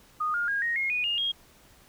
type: tone with pitch steps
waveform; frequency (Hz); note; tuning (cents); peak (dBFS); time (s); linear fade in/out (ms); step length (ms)
sine; 1234 / 1417.5 / 1628.3 / 1870.4 / 2149 / 2468 / 2835 / 3257; D#6 / F6 / G#6 / A#6 / C7 / D#7 / F7 / G#7; -15 / +25 / -35 / +5 / +46 / -15 / +25 / -34; -25; 0.2-1.32; 10; 140
effects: pink hiss -57 dBFS RMS until 1.88 s